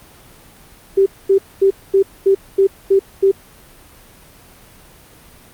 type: tone bursts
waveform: sine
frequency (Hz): 389.6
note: G4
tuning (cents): -11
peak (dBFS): -8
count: 8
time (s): 0.97-3.316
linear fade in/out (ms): 10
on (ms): 92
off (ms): 230
effects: pink hiss -44 dBFS RMS until 5.53 s + Opus 32 kbps